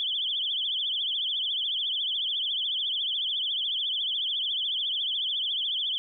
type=tone with vibrato; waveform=sine; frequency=3249 Hz; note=G#7; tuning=39 cents flat; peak=-26 dBFS; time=0-5.98 s; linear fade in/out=0 ms; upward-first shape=triangle; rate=14 Hz; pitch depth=170 cents each way; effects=none